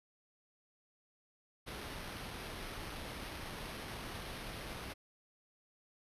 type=noise with sample-and-hold; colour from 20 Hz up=pink; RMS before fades=-45 dBFS; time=1.66-4.94 s; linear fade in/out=20 ms; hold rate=7350 Hz; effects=resampled to 32000 Hz